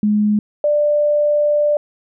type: tone pair in turn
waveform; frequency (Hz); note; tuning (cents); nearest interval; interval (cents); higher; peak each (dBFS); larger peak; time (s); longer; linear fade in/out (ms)
sine; 209.8 / 591.4; G#3 / D5; +18 / +12; octave + tritone; 1794; second; -12; neither; 0.03-0.39 / 0.64-1.77; second; 2
effects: none